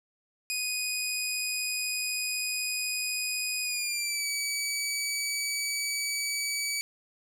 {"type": "tone with pitch glide", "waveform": "15% pulse", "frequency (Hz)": [2489, 2282], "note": ["D#7", "C#7"], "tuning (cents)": [0, 50], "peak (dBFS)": -22, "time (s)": [0.5, 6.81], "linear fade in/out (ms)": 0, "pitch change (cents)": -150, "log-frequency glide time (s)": [3.63, 4.27], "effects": []}